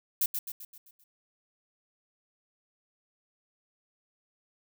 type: noise with echo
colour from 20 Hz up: violet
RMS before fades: -26 dBFS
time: 0.21-0.26 s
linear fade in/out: 5 ms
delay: 130 ms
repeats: 6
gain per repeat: -6 dB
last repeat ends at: 1.04 s
effects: none